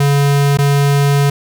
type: tone with dropouts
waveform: square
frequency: 141.7 Hz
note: C#3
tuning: 38 cents sharp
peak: -10 dBFS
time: 0-1.3 s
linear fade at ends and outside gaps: 5 ms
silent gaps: 0.573-0.586 s
effects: none